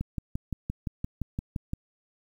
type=click train; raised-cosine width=5 ms; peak=-18 dBFS; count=11; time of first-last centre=0.01-1.734 s; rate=5.8 Hz; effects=9-bit